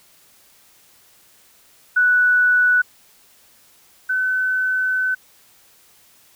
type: tone pair in turn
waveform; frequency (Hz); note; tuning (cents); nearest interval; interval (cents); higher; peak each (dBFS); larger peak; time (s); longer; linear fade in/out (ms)
sine; 1480 / 1514.6; F#6 / F#6; 0 / +40; unison; 40; second; -12 / -17; first; 1.96-2.82 / 4.09-5.15; second; 10
effects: white hiss -53 dBFS RMS until 6.35 s